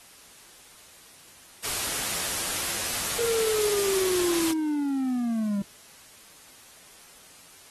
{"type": "noise", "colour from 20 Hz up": "white", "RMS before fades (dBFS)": -29, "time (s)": [1.63, 4.53], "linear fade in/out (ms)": 20}
{"type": "linear sweep", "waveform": "triangle", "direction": "down", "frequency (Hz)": [472.1, 195.4], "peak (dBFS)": -22, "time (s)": [3.19, 5.62], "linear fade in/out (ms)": 2}
{"effects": ["white hiss -51 dBFS RMS until 7.7 s", "AAC 32 kbps"]}